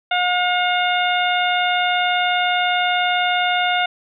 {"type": "harmonic tone with a mistuned harmonic", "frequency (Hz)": 719, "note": "F#5", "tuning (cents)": -50, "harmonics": [1, 2, 3, 4, 5], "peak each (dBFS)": [-19, -22, -24, -25, -26], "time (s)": [0.11, 3.86], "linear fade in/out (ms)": 5, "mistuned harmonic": 4, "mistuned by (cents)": -30, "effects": []}